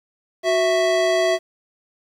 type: tone pair together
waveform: square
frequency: 369.2 / 658.3 Hz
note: F#4 / E5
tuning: -4 / -3 cents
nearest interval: minor seventh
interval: 1001 cents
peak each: -22 / -18 dBFS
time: 0.43-1.39 s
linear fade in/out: 50 ms
effects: low-pass 6000 Hz 12 dB/octave + 8-bit